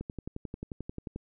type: click train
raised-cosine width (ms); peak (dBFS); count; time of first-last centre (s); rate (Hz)
3; -24; 14; 0.01-1.16; 11.3
effects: none